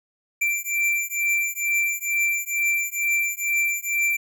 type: beating tone pair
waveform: square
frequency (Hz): 2349 / 2351.2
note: D7 / D7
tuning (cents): 0 / +1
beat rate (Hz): 2.2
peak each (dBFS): -25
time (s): 0.41-4.17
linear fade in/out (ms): 10
effects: none